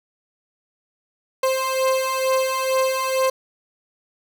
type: beating tone pair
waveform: 30% pulse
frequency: 523.3 / 525.5 Hz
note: C5 / C5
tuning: 0 / +7 cents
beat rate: 2.2 Hz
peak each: -21 / -18 dBFS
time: 1.43-3.3 s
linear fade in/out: 5 ms
effects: none